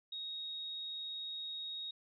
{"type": "tone", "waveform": "sine", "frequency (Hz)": 3759, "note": "A#7", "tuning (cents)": 14, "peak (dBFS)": -40, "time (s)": [0.12, 1.91], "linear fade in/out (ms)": 5, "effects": []}